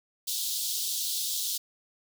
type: high-pass noise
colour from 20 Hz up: pink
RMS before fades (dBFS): -31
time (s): 0.27-1.58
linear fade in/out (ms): 10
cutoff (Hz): 3400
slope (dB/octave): 48
effects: none